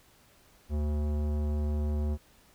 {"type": "tone with tanh clipping", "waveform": "sine", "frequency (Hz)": 74.5, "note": "D2", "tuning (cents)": 25, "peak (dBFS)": -29, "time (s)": [0.69, 2.18], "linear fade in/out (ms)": 50, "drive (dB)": 17, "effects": ["pink hiss -61 dBFS RMS until 2.54 s"]}